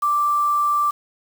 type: tone with quantisation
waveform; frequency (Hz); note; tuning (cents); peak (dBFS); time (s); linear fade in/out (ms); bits
sine; 1174.7; D6; 0; -16; 0.02-0.91; 10; 6
effects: none